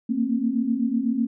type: tone cluster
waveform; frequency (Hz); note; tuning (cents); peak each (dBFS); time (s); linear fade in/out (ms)
sine; 226.7 / 234.7 / 268.5; A#3 / A#3 / C4; -48 / +12 / +45; -25; 0.09-1.27; 10
effects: none